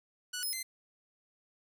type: tone with pitch steps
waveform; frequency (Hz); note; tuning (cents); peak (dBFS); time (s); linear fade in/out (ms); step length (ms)
10% pulse; 1475 / 5140 / 2068; F#6 / E8 / C7; -6 / -45 / -21; -27; 0.33-0.63; 10; 100
effects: none